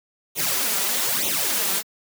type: noise with flanger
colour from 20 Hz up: white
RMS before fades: -23 dBFS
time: 0.35-1.83 s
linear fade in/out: 50 ms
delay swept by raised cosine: 0.3 to 5.2 ms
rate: 1.1 Hz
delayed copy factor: +0.75
effects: high-pass 150 Hz 12 dB/octave